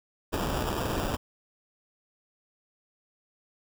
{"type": "noise with sample-and-hold", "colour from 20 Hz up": "pink", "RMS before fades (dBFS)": -30, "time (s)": [0.32, 1.17], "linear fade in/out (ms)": 20, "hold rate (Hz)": 2100, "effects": []}